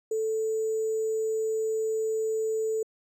sine tone with sample-and-hold, 440 Hz, A4, in tune, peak -25 dBFS, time 0.11-2.83 s, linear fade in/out 5 ms, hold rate 7350 Hz, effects low-pass 12000 Hz 12 dB/octave

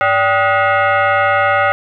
sine tone with frequency modulation, 101.1 Hz, G#2, 46 cents flat, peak -10 dBFS, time 0.01-1.72 s, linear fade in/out 0 ms, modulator 678 Hz, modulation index 2.6, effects none

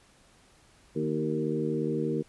harmonic tone with a mistuned harmonic, 77.1 Hz, D#2, 15 cents flat, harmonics 2 / 3 / 4 / 5 / 6, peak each -33 / -33 / -33 / -33 / -33 dBFS, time 0.95-2.23 s, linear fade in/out 20 ms, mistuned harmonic 4, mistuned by +31 cents, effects pink hiss -60 dBFS RMS until 2.28 s + resampled to 24000 Hz

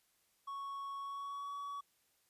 triangle tone with pitch glide, 1108.7 to 1132 Hz, C#6 to C#6, 0 to +36 cents, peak -39 dBFS, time 0.47-1.81 s, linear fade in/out 10 ms, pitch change +36 cents, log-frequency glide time 0.98-1.54 s, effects white hiss -75 dBFS RMS until 2.29 s + resampled to 32000 Hz

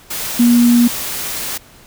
sine tone in noise, 239.2 Hz, A#3, 45 cents sharp, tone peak -7 dBFS, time 0.39-0.88 s, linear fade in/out 10 ms, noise white, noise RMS -23 dBFS, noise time 0.1-1.58 s, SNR +13 dB, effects pink hiss -44 dBFS RMS until 1.86 s

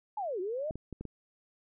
sine linear two-way sweep, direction down then up, 880 to 348.6 to 647 Hz, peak -32 dBFS, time 0.17-0.71 s, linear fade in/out 5 ms, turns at 0.4 s
clicks, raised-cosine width 3 ms, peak -27 dBFS, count 5, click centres 0.709 / 0.756 / 0.927 / 1.01 / 1.053 s
effects none

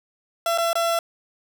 30% pulse tone with dropouts, 674 Hz, E5, 38 cents sharp, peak -17 dBFS, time 0.46-0.99 s, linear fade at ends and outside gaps 2 ms, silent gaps 0.577-0.583 / 0.731-0.754 s, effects none

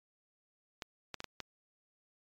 clicks, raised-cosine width 0.2 ms, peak -22 dBFS, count 5, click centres 0.822 / 1.143 / 1.204 / 1.243 / 1.403 s, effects MP3 96 kbps

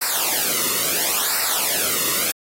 white noise with flanger, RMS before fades -21 dBFS, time 0.01-2.32 s, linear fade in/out 10 ms, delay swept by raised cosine 0.3 to 1.27 ms, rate 0.73 Hz, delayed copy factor -0.85, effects AAC 48 kbps

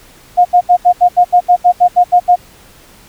sine tone bursts, 714 Hz, F5, 38 cents sharp, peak -3 dBFS, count 13, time 0.37-2.36 s, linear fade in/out 20 ms, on 82 ms, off 77 ms, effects pink hiss -42 dBFS RMS until 3.08 s

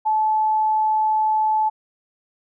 sine tone, 866 Hz, A5, 28 cents flat, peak -16 dBFS, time 0.05-1.7 s, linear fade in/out 20 ms, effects none

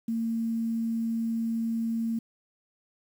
sine tone with quantisation, 227.8 Hz, A#3, 40 cents flat, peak -26 dBFS, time 0.08-2.19 s, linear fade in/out 5 ms, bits 9, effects none

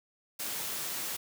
white high-pass noise, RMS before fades -36 dBFS, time 0.39-1.17 s, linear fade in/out 10 ms, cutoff 100 Hz, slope 24 dB/octave, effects none

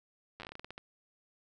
slowing click train, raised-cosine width 0.3 ms, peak -28 dBFS, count 13, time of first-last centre 0.4-0.779 s, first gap 9 ms, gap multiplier 1.21, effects none

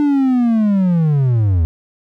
triangle linear sweep, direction down, 297.2 to 77.6 Hz, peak -9 dBFS, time 0-1.65 s, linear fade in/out 0 ms, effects none

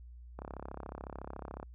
click train, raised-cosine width 1 ms, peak -28 dBFS, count 43, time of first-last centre 0.39-1.629 s, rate 33.9 Hz, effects added 60 Hz sine -48 dBFS peak until 1.74 s

